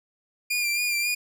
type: tone with vibrato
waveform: sawtooth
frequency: 2400 Hz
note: D7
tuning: 37 cents sharp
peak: -20 dBFS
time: 0.5-1.15 s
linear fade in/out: 10 ms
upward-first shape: sine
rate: 3.7 Hz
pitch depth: 35 cents each way
effects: none